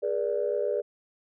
sine chord, G# diminished, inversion none, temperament equal with one note detuned, 415.3 / 483.2 / 587.3 Hz, G#4 / B4 / D5, 0 / -38 / 0 cents, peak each -29 dBFS, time 0.02-0.82 s, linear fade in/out 20 ms, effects tanh soft clip ceiling -16 dBFS

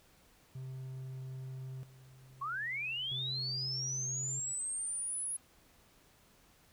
triangle tone with tremolo, 130.81 Hz, C3, in tune, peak -39 dBFS, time 0.55-4.53 s, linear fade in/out 5 ms, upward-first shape square, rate 0.39 Hz, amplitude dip 80%
sine linear sweep, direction up, 1057 to 10600 Hz, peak -35 dBFS, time 2.41-5.37 s, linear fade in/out 10 ms
effects pink hiss -65 dBFS RMS until 6.72 s

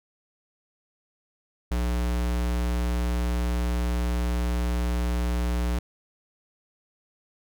square tone, 60 Hz, B1, 49 cents flat, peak -24 dBFS, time 1.71-5.79 s, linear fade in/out 5 ms, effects none

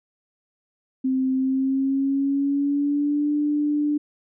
sine tone with pitch glide, 261.6 to 295.3 Hz, C4 to D4, 0 to +10 cents, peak -19 dBFS, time 1.04-3.98 s, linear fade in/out 10 ms, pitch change +210 cents, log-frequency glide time 1.34-3.32 s, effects none

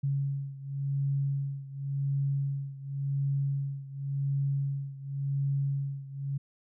sine beating tone pair, 138.59 / 139.5 Hz, C#3 / C#3, 0 / +11 cents, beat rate 0.91 Hz, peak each -30 / -33 dBFS, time 0.03-6.38 s, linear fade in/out 10 ms, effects none

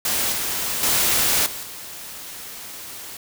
white noise with level steps, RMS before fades -22 / -25 / -19 / -32 / -36 dBFS, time 0.05-3.17 s, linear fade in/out 2 ms, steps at 0.32 / 0.83 / 1.46 / 1.63 s, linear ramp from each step 2 ms, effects none

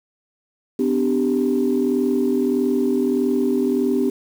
sine chord, G major, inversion first, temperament equal with one note detuned, 252.1 / 293.7 / 392 Hz, B3 / D4 / G4, +36 / 0 / 0 cents, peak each -19 / -22 / -20 dBFS, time 0.79-4.1 s, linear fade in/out 5 ms, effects tanh soft clip ceiling -9 dBFS + 7-bit

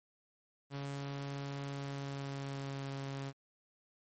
sawtooth tone with pitch glide, 140 to 137.12 Hz, C#3 to C#3, +18 to -18 cents, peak -35 dBFS, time 0.7-3.33 s, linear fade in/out 50 ms, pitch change -36 cents, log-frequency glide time 1.65-2.91 s, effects MP3 32 kbps

